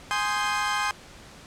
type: chord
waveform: 30% pulse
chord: Ab major seventh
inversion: none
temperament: equal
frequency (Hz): 830.6 / 1046.5 / 1244.5 / 1568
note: Ab5 / C6 / Eb6 / G6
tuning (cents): 0 / 0 / 0 / 0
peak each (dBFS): -27 / -26 / -28 / -28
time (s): 0.11-0.91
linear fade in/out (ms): 0
effects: pink hiss -47 dBFS RMS until 1.46 s + low-pass 8000 Hz 12 dB/octave